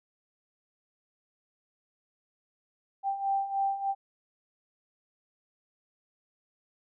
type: beating tone pair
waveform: sine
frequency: 784 / 787.3 Hz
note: G5 / G5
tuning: 0 / +7 cents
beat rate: 3.3 Hz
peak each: -33 / -28 dBFS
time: 3.03-3.95 s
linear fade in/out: 50 ms
effects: none